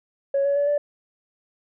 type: tone with pitch steps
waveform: sine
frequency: 554.4 / 563.8 / 573.3 / 583 Hz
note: C#5 / C#5 / D5 / D5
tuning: 0 / +29 / -42 / -13 cents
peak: -17 dBFS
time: 0.34-0.78 s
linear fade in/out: 5 ms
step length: 110 ms
effects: tanh soft clip ceiling -15 dBFS